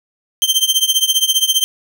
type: tone with tremolo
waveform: sawtooth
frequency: 3136 Hz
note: G7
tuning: in tune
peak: -5 dBFS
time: 0.42-1.64 s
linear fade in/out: 0 ms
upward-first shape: triangle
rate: 15 Hz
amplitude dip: 95%
effects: none